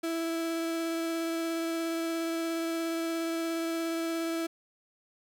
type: tone with vibrato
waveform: 35% pulse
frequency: 330 Hz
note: E4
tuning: 2 cents sharp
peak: -28 dBFS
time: 0.03-4.47 s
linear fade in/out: 10 ms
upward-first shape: triangle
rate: 17 Hz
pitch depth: 12 cents each way
effects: none